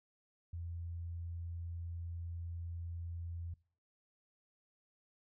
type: tone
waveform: sine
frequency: 85 Hz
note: F2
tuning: 46 cents flat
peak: -40 dBFS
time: 0.53-3.54 s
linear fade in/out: 5 ms
effects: noise-tail reverb RT60 0.5 s tail -24 dB re dry